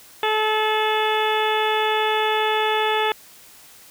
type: harmonic tone with a mistuned harmonic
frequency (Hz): 432.5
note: A4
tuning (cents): -30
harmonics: 1 / 2 / 3 / 4 / 5 / 6 / 7 / 8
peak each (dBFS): -23 / -22 / -28 / -28 / -31 / -30 / -32 / -29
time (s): 0.23-3.12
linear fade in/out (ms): 2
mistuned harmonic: 7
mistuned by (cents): -43
effects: white hiss -47 dBFS RMS until 3.9 s